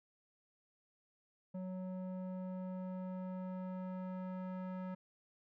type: tone with low-pass filter sweep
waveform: square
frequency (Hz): 185.2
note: F#3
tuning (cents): +2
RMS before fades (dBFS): -43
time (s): 1.54-4.95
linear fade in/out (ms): 10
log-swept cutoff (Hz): 620 to 1300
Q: 1.1
effects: none